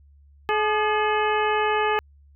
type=harmonic tone with a mistuned harmonic; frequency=426.5 Hz; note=G#4; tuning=46 cents sharp; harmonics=1 / 2 / 3 / 4 / 5 / 6 / 7; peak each=-24 / -24 / -27 / -29 / -34 / -31 / -35 dBFS; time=0.49-1.99 s; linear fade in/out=0 ms; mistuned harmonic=3; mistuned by=-77 cents; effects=added 71 Hz sine -50 dBFS peak until 2.35 s